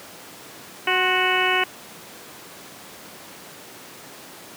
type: harmonic tone with a mistuned harmonic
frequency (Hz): 370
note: F#4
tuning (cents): 0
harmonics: 1 / 2 / 3 / 4 / 5 / 6 / 7 / 8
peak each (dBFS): -26 / -26 / -26 / -26 / -26 / -26 / -26 / -26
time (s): 0.87-1.64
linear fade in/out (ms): 5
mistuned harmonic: 3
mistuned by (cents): -51
effects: pink hiss -41 dBFS RMS until 4.56 s + high-pass 200 Hz 12 dB/octave